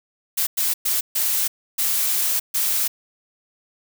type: noise bursts at uneven times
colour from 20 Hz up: blue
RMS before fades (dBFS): -21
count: 6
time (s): 0.37-0.47 / 0.57-0.74 / 0.85-1.01 / 1.15-1.48 / 1.78-2.4 / 2.54-2.88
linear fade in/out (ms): 10
effects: none